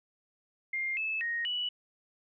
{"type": "tone with pitch steps", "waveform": "sine", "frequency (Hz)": [2113, 2612, 1869, 2949], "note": ["C7", "E7", "A#6", "F#7"], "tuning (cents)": [16, -17, 4, -6], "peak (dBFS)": -30, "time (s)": [0.73, 1.69], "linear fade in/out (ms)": 5, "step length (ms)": 240, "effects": []}